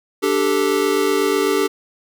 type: chord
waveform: square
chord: D suspended fourth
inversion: none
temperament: equal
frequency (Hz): 293.7 / 392 / 440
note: D4 / G4 / A4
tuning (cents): 0 / 0 / 0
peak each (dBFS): -23 / -19 / -21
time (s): 0.22-1.68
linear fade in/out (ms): 20
effects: none